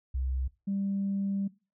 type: tone pair in turn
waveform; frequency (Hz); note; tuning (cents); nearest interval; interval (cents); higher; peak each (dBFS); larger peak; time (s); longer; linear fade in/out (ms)
sine; 65.2 / 197.36; C2 / G3; -5 / +12; octave + perfect fifth; 1917; second; -27; neither; 0.14-0.48 / 0.67-1.48; second; 10
effects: noise-tail reverb RT60 0.3 s tail -21 dB re dry + tanh soft clip ceiling -23 dBFS